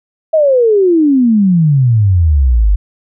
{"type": "exponential sweep", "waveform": "sine", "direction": "down", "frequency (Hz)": [652, 47.11], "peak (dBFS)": -6, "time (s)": [0.33, 2.76], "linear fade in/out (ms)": 10, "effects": []}